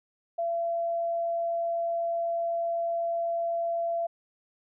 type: tone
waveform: sine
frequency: 677 Hz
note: E5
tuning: 46 cents sharp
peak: -26 dBFS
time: 0.38-4.07 s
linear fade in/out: 10 ms
effects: none